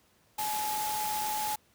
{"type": "tone in noise", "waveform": "sine", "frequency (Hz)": 850, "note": "G#5", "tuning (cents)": 40, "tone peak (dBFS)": -31, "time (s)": [0.38, 1.56], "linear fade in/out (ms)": 10, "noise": "white", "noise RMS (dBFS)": -36, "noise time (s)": [0.38, 1.56], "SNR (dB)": 2, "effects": ["pink hiss -66 dBFS RMS until 1.74 s", "high-pass 60 Hz 12 dB/octave"]}